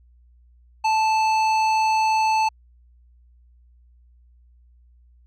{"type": "tone with hard clipping", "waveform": "sine", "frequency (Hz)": 877, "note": "A5", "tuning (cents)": -6, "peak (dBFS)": -19, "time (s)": [0.84, 2.49], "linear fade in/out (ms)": 10, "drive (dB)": 12, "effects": ["added 60 Hz sine -51 dBFS peak until 5.26 s", "resampled to 32000 Hz"]}